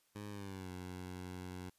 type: tone with pitch glide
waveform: 15% pulse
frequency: 103.5 to 91.15 Hz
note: G#2 to F#2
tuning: -5 to -25 cents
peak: -38 dBFS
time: 0.15-1.7 s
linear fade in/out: 10 ms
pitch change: -220 cents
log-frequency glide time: 0.29-0.7 s
effects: white hiss -75 dBFS RMS until 1.78 s + resampled to 32000 Hz